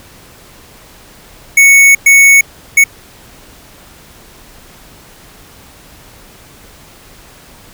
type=tone bursts at uneven times; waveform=square; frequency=2217 Hz; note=C#7; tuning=in tune; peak=-3 dBFS; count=3; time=1.57-1.95 / 2.06-2.41 / 2.77-2.84 s; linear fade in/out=5 ms; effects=pink hiss -39 dBFS RMS until 7.73 s